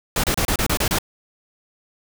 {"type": "noise bursts", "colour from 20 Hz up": "pink", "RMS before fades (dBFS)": -20, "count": 8, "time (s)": [0.16, 0.986], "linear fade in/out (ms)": 2, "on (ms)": 77, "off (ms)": 30, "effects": []}